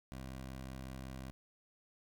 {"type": "tone", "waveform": "15% pulse", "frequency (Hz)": 65.41, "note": "C2", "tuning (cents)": 0, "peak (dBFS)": -38, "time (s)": [0.12, 1.31], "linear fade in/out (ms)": 0, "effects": []}